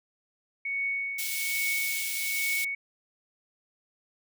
sine tone with tremolo, 2223 Hz, C#7, 4 cents sharp, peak -26 dBFS, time 0.65-2.75 s, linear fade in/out 5 ms, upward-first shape triangle, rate 1.2 Hz, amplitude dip 70%
white high-pass noise, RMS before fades -33 dBFS, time 1.18-2.65 s, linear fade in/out 10 ms, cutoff 2500 Hz, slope 24 dB/octave
effects none

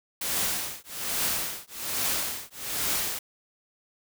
white noise with tremolo, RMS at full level -26 dBFS, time 0.21-3.19 s, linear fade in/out 5 ms, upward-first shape triangle, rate 1.2 Hz, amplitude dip 100%, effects none

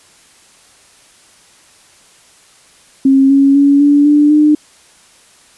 sine tone with pitch steps, 269.8 / 275.8 / 281.9 / 288.2 / 294.6 / 301.1 Hz, C#4 / C#4 / C#4 / D4 / D4 / D4, -47 / -9 / +29 / -33 / +6 / +43 cents, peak -5 dBFS, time 3.05-4.55 s, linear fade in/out 5 ms, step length 250 ms, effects white hiss -46 dBFS RMS until 5.57 s + resampled to 24000 Hz

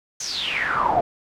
brown noise with band-pass filter sweep, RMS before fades -23 dBFS, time 0.2-1.01 s, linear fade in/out 5 ms, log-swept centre 6500 to 630 Hz, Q 8.4, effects none

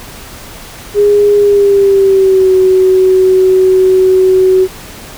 sine tone with pitch glide, 410.8 to 374.5 Hz, G#4 to F#4, -19 to +21 cents, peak -4 dBFS, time 0.94-4.68 s, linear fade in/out 50 ms, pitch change -160 cents, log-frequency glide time 1.36-2.53 s, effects pink hiss -30 dBFS RMS until 5.17 s

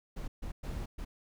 brown noise bursts at uneven times, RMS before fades -38 dBFS, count 4, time 0.16-0.28 / 0.42-0.52 / 0.63-0.86 / 0.98-1.05 s, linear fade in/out 10 ms, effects none

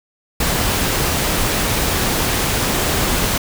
pink noise, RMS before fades -18 dBFS, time 0.4-3.38 s, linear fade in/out 5 ms, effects none

